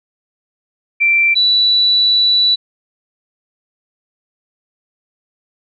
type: tone pair in turn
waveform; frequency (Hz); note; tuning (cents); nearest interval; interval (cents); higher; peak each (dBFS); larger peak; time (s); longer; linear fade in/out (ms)
sine; 2349 / 3951; D7 / B7; 0 / 0; major sixth; 900; second; -9; neither; 1-1.35 / 1.35-2.56; second; 20
effects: none